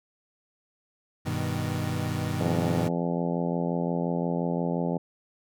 30% pulse chord, G augmented, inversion none, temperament equal, 98 / 123.47 / 155.56 Hz, G2 / B2 / D#3, 0 / 0 / 0 cents, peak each -29 dBFS, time 1.25-2.89 s, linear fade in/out 20 ms
harmonic tone, 85.7 Hz, F2, 32 cents flat, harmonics 2 / 3 / 4 / 5 / 6 / 7 / 8 / 9 / 10, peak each -28 / -32 / -36 / -35 / -35 / -36 / -41 / -40 / -40 dBFS, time 2.4-4.98 s, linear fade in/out 10 ms
effects none

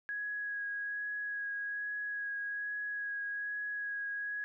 sine tone with vibrato, 1661.2 Hz, G#6, in tune, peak -35 dBFS, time 0.09-4.44 s, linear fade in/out 0 ms, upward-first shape sine, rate 1.2 Hz, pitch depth 13 cents each way, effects none

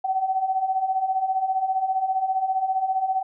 sine beating tone pair, 749 / 764 Hz, F#5 / G5, +21 / -45 cents, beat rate 15 Hz, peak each -27 / -22 dBFS, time 0.04-3.23 s, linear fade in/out 10 ms, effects none

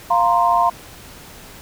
sine chord, F suspended fourth, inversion none, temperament equal, 698.5 / 932.3 / 1046.5 Hz, F5 / Bb5 / C6, 0 / 0 / 0 cents, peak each -17 dBFS, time 0.1-0.7 s, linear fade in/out 10 ms, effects pink hiss -40 dBFS RMS until 1.61 s

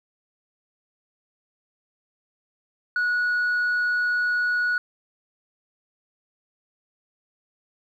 sine tone, 1462 Hz, F#6, 21 cents flat, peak -18 dBFS, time 2.96-4.78 s, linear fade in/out 2 ms, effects tanh soft clip ceiling -19 dBFS + 10-bit

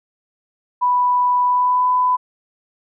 sine tone with pitch glide, 987.8 to 1000.4 Hz, B5 to B5, 0 to +22 cents, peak -13 dBFS, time 0.81-2.17 s, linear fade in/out 20 ms, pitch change +22 cents, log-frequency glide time 1.44-1.88 s, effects none

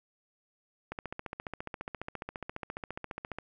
click train, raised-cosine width 0.5 ms, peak -22 dBFS, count 37, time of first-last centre 0.92-3.386 s, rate 14.6 Hz, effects none

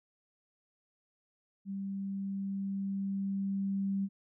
sine tone with level ramp, 196 Hz, G3, in tune, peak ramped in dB -35 to -29 dBFS, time 1.65-4.09 s, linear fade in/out 50 ms, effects none

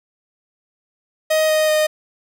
45% pulse tone with pitch steps, 627 / 621.6 / 616.2 Hz, D#5 / D#5 / D#5, +13 / -2 / -17 cents, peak -14 dBFS, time 1.3-1.87 s, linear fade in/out 10 ms, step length 190 ms, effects 9-bit

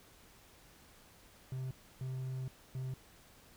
triangle tone bursts at uneven times, 130 Hz, C3, 11 cents flat, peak -35 dBFS, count 3, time 1.52-1.71 / 2.01-2.48 / 2.75-2.94 s, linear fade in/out 2 ms, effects pink hiss -61 dBFS RMS until 3.56 s

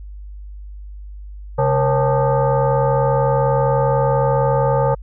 sine tone with frequency modulation, 204.8 Hz, G#3, 24 cents flat, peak -13 dBFS, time 1.58-4.95 s, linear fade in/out 10 ms, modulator 339 Hz, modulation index 2.3, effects added 50 Hz sine -31 dBFS peak until 5.02 s

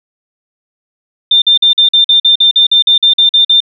sine tone bursts, 3594 Hz, A7, 36 cents sharp, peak -4 dBFS, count 15, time 1.31-3.604 s, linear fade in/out 5 ms, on 110 ms, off 46 ms, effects none

